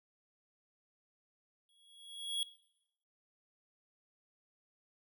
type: tone with exponential growth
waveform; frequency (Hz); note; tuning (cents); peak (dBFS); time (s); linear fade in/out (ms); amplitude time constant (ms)
square; 3331; G#7; +4; -32; 1.69-2.43; 1; 160
effects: noise-tail reverb RT60 0.8 s tail -17 dB re dry